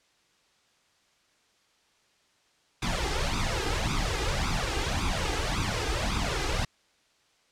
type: noise with flanger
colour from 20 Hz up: pink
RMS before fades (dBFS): -28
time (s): 2.82-6.65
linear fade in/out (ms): 5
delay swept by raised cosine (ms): 0.81 to 2.51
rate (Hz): 1.8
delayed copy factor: +0.75
effects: white hiss -66 dBFS RMS until 7.51 s + low-pass 6000 Hz 12 dB/octave